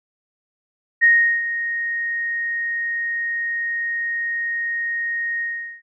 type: tone with ADSR envelope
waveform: sine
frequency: 1864.7 Hz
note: A#6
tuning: in tune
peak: -9 dBFS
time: 1.01-5.82 s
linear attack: 27 ms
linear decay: 380 ms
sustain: -12 dB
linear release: 410 ms
effects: none